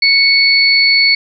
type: tone pair together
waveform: sine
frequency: 2217 / 4428 Hz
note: C#7 / C#8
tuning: 0 / -3 cents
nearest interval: octave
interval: 1197 cents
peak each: -10 dBFS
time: 0.02-1.15 s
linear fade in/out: 5 ms
effects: none